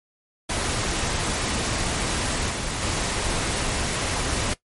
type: noise with level steps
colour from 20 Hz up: pink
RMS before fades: -25 / -28 / -25 dBFS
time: 0.49-4.54 s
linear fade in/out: 10 ms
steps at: 2.49 / 2.81 s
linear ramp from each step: 20 ms
effects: noise-tail reverb RT60 0.1 s tail -17 dB re dry + MP3 48 kbps